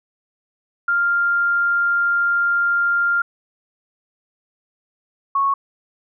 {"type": "tone pair in turn", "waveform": "sine", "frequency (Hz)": [1396.9, 1103.9], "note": ["F6", "C#6"], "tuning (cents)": [0, -8], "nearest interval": "major third", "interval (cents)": 408, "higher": "first", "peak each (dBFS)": -15, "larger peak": "neither", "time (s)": [[0.88, 3.22], [5.35, 5.54]], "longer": "first", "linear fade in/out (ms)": 5, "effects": []}